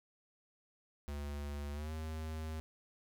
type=tone with pitch glide; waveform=square; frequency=72.3 to 78.84 Hz; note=D2 to D#2; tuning=-27 to +23 cents; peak=-40 dBFS; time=1.08-2.6 s; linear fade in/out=0 ms; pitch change=+150 cents; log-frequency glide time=1.73-1.92 s; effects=none